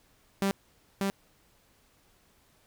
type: tone with echo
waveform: sawtooth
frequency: 196.4 Hz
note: G3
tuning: 4 cents sharp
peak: -21 dBFS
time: 0.42-0.51 s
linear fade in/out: 0 ms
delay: 590 ms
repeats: 1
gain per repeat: -2 dB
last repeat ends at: 1.1 s
effects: pink hiss -65 dBFS RMS until 2.66 s